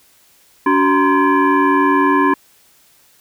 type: tone with frequency modulation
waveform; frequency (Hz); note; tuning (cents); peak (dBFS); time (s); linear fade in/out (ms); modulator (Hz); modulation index
sine; 375.4; F#4; +25; -10; 0.66-2.34; 5; 661; 1.7
effects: white hiss -52 dBFS RMS until 3.2 s